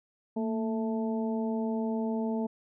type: harmonic tone with a mistuned harmonic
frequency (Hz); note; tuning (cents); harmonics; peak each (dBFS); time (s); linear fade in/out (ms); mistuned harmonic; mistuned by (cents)
220; A3; 0; 1 / 2 / 3 / 4; -29 / -35 / -39 / -41; 0.36-2.47; 10; 1; +53
effects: none